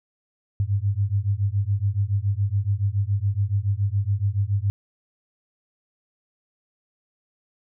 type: beating tone pair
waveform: sine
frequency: 97 / 104.1 Hz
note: G2 / G#2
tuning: -18 / +5 cents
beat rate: 7.1 Hz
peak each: -23 dBFS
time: 0.6-4.7 s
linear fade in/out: 0 ms
effects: none